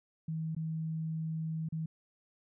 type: tone with dropouts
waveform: sine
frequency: 160 Hz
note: D#3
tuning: 49 cents sharp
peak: -33 dBFS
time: 0.28-1.86 s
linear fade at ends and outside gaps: 5 ms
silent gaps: 0.55-0.564 / 1.688-1.723 s
effects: none